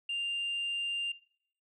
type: tone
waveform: sine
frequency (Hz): 2794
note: F7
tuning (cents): 0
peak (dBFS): -30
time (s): 0.09-1.12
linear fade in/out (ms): 5
effects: noise-tail reverb RT60 0.6 s tail -20 dB re dry + tanh soft clip ceiling -29 dBFS